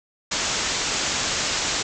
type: low-pass noise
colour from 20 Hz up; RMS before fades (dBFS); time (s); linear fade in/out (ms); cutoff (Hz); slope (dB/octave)
white; -25; 0.31-1.83; 10; 7600; 96
effects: none